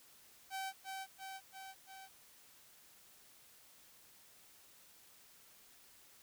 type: tone with echo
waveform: sawtooth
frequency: 770 Hz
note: G5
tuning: 31 cents flat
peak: -36 dBFS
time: 0.5-0.73 s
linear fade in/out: 50 ms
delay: 340 ms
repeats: 4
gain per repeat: -3 dB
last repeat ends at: 2.09 s
effects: white hiss -63 dBFS RMS until 6.22 s